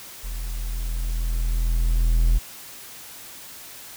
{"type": "tone with level ramp", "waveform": "triangle", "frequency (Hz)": 41.2, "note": "E1", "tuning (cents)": 0, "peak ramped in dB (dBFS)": [-26, -12], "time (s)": [0.23, 2.39], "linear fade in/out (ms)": 20, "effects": ["white hiss -41 dBFS RMS until 3.96 s"]}